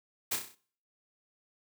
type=noise with echo; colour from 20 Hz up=white; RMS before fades=-31 dBFS; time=0.31-0.36 s; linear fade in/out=10 ms; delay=32 ms; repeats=6; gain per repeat=-5 dB; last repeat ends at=0.552 s; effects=noise-tail reverb RT60 0.5 s tail -21 dB re dry + high-pass 80 Hz 12 dB/octave